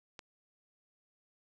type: click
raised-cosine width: 0.2 ms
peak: -28 dBFS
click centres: 0.192 s
effects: none